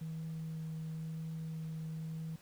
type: tone with vibrato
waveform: sine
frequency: 160 Hz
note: D#3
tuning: 49 cents sharp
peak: -37 dBFS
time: 0.01-2.36 s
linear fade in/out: 5 ms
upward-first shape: sine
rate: 0.97 Hz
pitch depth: 8 cents each way
effects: tanh soft clip ceiling -36 dBFS + pink hiss -62 dBFS RMS until 2.41 s